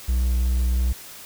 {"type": "tone with vibrato", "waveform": "triangle", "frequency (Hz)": 61.74, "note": "B1", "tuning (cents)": 0, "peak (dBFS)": -16, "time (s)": [0.08, 0.93], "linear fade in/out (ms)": 10, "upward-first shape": "sine", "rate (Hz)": 2.9, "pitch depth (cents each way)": 8, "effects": ["white hiss -41 dBFS RMS until 1.25 s"]}